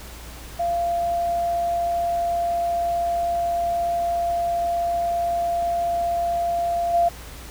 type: tone with level steps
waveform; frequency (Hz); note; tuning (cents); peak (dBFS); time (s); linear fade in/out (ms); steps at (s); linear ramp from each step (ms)
sine; 689; F5; -24; -20 / -15; 0.59-7.09; 10; 6.93; 20
effects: added 58 Hz sine -39 dBFS peak until 7.5 s + pink hiss -41 dBFS RMS until 7.5 s